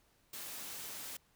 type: high-pass noise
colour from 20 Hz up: white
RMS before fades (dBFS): -45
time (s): 0.33-1.17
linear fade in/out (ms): 5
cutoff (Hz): 110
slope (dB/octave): 12
effects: pink hiss -71 dBFS RMS until 1.35 s

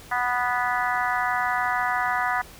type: harmonic tone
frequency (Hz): 246.4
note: B3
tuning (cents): -4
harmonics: 3 / 4 / 5 / 6 / 7 / 8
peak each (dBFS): -27 / -28 / -29 / -30 / -30 / -31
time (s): 0.11-2.42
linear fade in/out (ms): 10
effects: pink hiss -46 dBFS RMS until 2.59 s

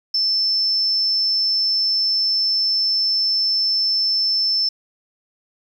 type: tone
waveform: sine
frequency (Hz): 5300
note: E8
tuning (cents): +9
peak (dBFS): -16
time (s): 0.14-4.69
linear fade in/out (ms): 5
effects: 8-bit

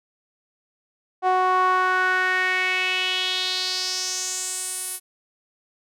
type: tone with band-pass filter sweep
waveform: sawtooth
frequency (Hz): 370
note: F#4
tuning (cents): 0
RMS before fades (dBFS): -23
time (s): 1.22-5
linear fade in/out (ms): 50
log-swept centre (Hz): 830 to 11000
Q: 3.7
effects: none

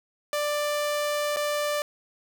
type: tone with dropouts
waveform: sawtooth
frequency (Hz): 590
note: D5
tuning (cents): +8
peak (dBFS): -21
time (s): 0.33-1.82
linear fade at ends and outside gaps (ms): 1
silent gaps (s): 1.362-1.369
effects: none

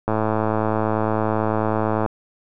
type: click train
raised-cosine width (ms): 1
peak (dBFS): -7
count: 217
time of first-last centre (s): 0.08-2.062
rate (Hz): 109
effects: none

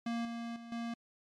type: tone with level steps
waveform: square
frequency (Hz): 233.1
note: A#3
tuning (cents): 0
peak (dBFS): -34 / -39 / -47 / -37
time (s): 0.06-0.94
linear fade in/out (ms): 5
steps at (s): 0.25 / 0.56 / 0.72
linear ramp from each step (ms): 2
effects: low-pass 5000 Hz 12 dB/octave + MP3 96 kbps

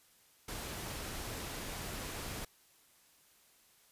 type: noise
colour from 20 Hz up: pink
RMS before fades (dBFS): -42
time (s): 0.48-2.45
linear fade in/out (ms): 5
effects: white hiss -66 dBFS RMS until 3.91 s + resampled to 32000 Hz

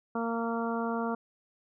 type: harmonic tone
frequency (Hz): 230.5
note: A#3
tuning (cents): -19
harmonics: 1 / 2 / 3 / 4 / 5 / 6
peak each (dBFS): -32 / -35 / -37 / -38 / -39 / -40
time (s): 0.15-1.15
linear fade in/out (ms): 5
effects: none

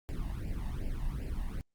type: noise with flanger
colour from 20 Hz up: brown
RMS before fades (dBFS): -35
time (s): 0.09-1.61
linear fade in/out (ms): 0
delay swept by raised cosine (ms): 0.39 to 1.1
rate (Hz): 2.6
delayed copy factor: +1
effects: Opus 48 kbps

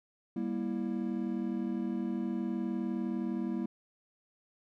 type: chord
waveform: triangle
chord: E diminished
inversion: first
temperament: just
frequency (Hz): 197.78 / 237.3 / 329.6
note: G3 / Bb3 / E4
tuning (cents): +16 / +31 / 0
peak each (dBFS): -34 / -33 / -35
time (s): 0.36-3.66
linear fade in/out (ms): 5
effects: none

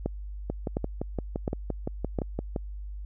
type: two click trains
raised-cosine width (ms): 2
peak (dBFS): -16 / -14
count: 13 / 4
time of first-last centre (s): 0.5-2.562 / 0.06-2.188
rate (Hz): 5.82 / 1.41
effects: added 50 Hz sine -35 dBFS peak until 3.05 s

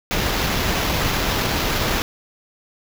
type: noise with sample-and-hold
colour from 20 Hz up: pink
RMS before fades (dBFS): -21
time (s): 0.11-2.02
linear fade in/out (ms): 0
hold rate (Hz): 8820
effects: none

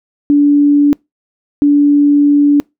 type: tone pair in turn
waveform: sine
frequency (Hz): 289.1 / 289.1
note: D4 / D4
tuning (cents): -27 / -27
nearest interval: unison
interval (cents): 0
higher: neither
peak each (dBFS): -5 / -5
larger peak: neither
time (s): 0.3-0.93 / 1.62-2.6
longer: second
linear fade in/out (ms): 0
effects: noise-tail reverb RT60 0.2 s tail -26 dB re dry

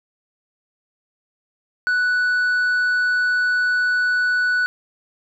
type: tone with tanh clipping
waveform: triangle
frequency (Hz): 1482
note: F#6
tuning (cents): +2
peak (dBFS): -17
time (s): 1.87-4.66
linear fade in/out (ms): 0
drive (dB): 8
effects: none

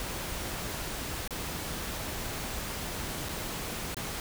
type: noise with dropouts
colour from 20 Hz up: pink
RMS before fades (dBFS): -36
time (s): 0-4.2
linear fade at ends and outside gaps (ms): 1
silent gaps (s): 1.277-1.307 / 3.287-3.291 / 3.945-3.968
effects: none

